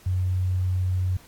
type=tone; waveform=sine; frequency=92 Hz; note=F#2; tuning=9 cents flat; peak=-21 dBFS; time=0.06-1.17 s; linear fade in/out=5 ms; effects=pink hiss -52 dBFS RMS until 1.27 s + AAC 64 kbps